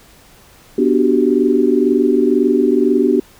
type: chord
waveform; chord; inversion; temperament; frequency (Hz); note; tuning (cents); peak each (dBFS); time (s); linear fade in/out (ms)
sine; G major seventh; first; equal; 246.9 / 293.7 / 370 / 392; B3 / D4 / F#4 / G4; 0 / 0 / 0 / 0; -16; 0.78-3.2; 5
effects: pink hiss -46 dBFS RMS until 3.39 s